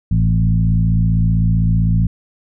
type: tone with frequency modulation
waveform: sine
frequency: 109.2 Hz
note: A2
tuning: 13 cents flat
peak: -11 dBFS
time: 0.11-2.07 s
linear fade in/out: 5 ms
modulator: 55.6 Hz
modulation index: 1.3
effects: none